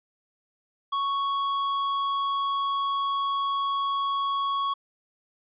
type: tone with hard clipping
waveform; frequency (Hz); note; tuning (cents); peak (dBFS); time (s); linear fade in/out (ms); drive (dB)
triangle; 1110; C#6; +2; -26; 0.92-4.74; 10; 15
effects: resampled to 8000 Hz